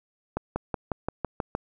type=accelerating click train; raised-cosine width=1 ms; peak=-13 dBFS; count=8; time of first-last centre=0.37-1.551 s; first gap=190 ms; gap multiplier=0.96; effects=none